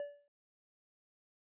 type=tone with exponential decay; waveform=triangle; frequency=577 Hz; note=D5; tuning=31 cents flat; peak=-33 dBFS; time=0-0.28 s; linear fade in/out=1 ms; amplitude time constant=60 ms; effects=resampled to 8000 Hz